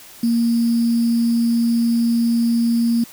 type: tone with sample-and-hold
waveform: sine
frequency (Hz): 233.1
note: A#3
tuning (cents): 0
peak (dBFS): -14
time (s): 0.23-3.04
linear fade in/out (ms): 5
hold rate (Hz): 4900
effects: white hiss -42 dBFS RMS until 3.12 s